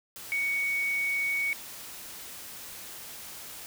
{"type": "tone in noise", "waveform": "sine", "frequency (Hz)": 2234, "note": "C#7", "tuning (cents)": 13, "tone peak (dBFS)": -26, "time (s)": [0.32, 1.53], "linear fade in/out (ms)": 0, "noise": "white", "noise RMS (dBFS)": -43, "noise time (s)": [0.16, 3.66], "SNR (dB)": 14, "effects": []}